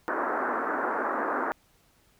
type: band-pass noise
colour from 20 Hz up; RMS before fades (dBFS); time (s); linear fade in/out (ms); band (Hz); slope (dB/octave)
white; -29; 0.08-1.52; 0; 240 to 1600; 48
effects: pink hiss -64 dBFS RMS until 2.19 s